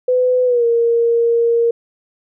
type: tone with pitch glide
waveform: sine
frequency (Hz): 503 to 466.6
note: B4 to A#4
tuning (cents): +32 to +2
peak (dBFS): -11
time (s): 0.08-1.71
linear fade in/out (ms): 5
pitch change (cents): -130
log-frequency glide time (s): 0.45-0.65
effects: none